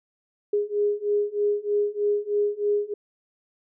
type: beating tone pair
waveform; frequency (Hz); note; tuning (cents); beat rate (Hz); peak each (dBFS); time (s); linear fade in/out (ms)
sine; 411.2 / 414.4; G#4 / G#4; -17 / -4; 3.2; -25 / -24; 0.53-2.94; 5
effects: none